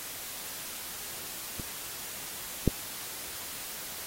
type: clicks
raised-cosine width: 3 ms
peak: -25 / -8 dBFS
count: 2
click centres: 1.598 / 2.677 s
effects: white hiss -40 dBFS RMS until 4.06 s + AAC 48 kbps